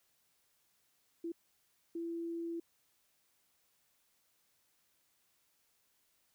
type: tone bursts at uneven times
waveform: sine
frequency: 335.7 Hz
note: E4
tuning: 32 cents sharp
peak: -37 dBFS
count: 2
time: 1.24-1.32 / 1.95-2.6 s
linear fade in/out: 5 ms
effects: white hiss -75 dBFS RMS until 6.34 s